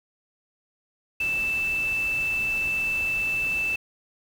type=tone in noise; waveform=sine; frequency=2645 Hz; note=E7; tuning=5 cents sharp; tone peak=-23 dBFS; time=1.2-3.76 s; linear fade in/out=5 ms; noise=pink; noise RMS=-40 dBFS; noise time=1.2-3.76 s; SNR=+14 dB; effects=none